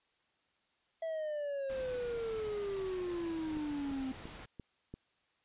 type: exponential sweep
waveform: triangle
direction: down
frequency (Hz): 659.3 to 259.1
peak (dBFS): -33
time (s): 1.02-4.12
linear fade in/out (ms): 5
type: noise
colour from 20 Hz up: pink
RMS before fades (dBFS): -49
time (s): 1.69-4.46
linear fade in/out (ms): 10
type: click train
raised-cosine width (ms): 3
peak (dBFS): -32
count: 5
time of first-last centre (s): 3.57-4.94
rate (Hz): 2.92
effects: white hiss -75 dBFS RMS until 5.44 s + resampled to 8000 Hz